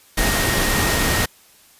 sine tone in noise, 1864 Hz, A#6, 1 cent flat, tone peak -25 dBFS, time 0.17-1.26 s, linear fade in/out 10 ms, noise pink, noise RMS -19 dBFS, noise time 0.17-1.26 s, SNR -9 dB, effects white hiss -51 dBFS RMS until 1.79 s + resampled to 32000 Hz

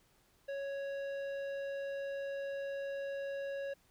sine tone with tanh clipping, 554.4 Hz, C#5, in tune, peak -39 dBFS, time 0.48-3.74 s, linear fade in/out 10 ms, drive 12 dB, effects pink hiss -70 dBFS RMS until 3.9 s

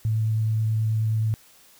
sine tone with vibrato, 110 Hz, A2, in tune, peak -20 dBFS, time 0.05-1.34 s, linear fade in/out 0 ms, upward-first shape sine, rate 9.4 Hz, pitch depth 10 cents each way, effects white hiss -54 dBFS RMS until 1.79 s

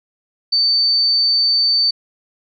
sine tone, 4560 Hz, C#8, 48 cents sharp, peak -12 dBFS, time 0.52-1.91 s, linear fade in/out 10 ms, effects none

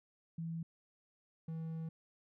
sine / triangle tone pair in turn, 164.81 / 161.89 Hz, E3 / E3, 0 / -31 cents, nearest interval unison, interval 31 cents, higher first, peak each -38 / -37 dBFS, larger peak second, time 0.38-0.63 / 1.48-1.89 s, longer second, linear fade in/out 5 ms, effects none

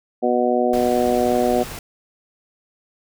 harmonic tone, 122.7 Hz, B2, 11 cents flat, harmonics 2 / 3 / 4 / 5 / 6, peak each -22 / -22 / -22 / -22 / -22 dBFS, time 0.22-1.64 s, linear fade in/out 20 ms
pink noise, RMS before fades -33 dBFS, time 0.73-1.79 s, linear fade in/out 2 ms
effects none

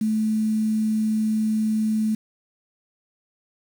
sine tone with quantisation, 217.3 Hz, A3, 21 cents flat, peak -19 dBFS, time 0.01-2.15 s, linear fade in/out 5 ms, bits 7, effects none

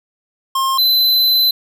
square tone pair in turn, 1066 / 4037 Hz, C6 / B7, +32 / +37 cents, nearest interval octave + major seventh, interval 2305 cents, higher second, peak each -15 / -11 dBFS, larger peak second, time 0.55-0.78 / 0.78-1.51 s, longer second, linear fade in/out 5 ms, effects none

